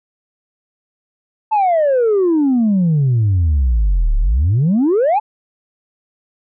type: exponential two-way sweep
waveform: sine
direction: down then up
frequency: 891 to 34.28 to 891 Hz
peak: -9 dBFS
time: 1.51-5.2 s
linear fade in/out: 20 ms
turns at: 4.17 s
effects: tanh soft clip ceiling -9 dBFS